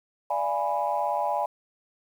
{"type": "chord", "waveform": "sine", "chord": "D diminished seventh", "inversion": "none", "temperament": "equal with one note detuned", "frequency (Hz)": [587.3, 683.7, 830.6, 987.8], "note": ["D5", "F5", "Ab5", "Cb6"], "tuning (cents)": [0, -37, 0, 0], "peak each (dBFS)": [-30, -30, -27, -30], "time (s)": [0.3, 1.46], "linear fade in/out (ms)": 5, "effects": ["tanh soft clip ceiling -14 dBFS", "9-bit"]}